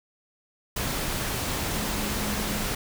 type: tone in noise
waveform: sine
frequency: 208.8 Hz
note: G#3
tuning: 10 cents sharp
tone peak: -34 dBFS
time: 1.76-2.65 s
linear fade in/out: 5 ms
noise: pink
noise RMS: -29 dBFS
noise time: 0.76-2.75 s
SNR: -8 dB
effects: none